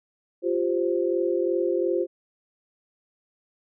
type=chord; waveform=sine; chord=F suspended second; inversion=none; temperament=equal; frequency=349.2 / 392 / 523.3 Hz; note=F4 / G4 / C5; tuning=0 / 0 / 0 cents; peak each=-24 / -27 / -27 dBFS; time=0.42-2.07 s; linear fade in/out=50 ms; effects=none